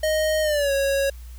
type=tone with pitch glide; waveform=square; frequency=622.3 to 551.2 Hz; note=D#5 to C#5; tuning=0 to -10 cents; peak=-20 dBFS; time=0.03-1.1 s; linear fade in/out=5 ms; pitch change=-210 cents; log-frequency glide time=0.42-0.72 s; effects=added 60 Hz sine -36 dBFS peak until 1.38 s + white hiss -53 dBFS RMS until 1.38 s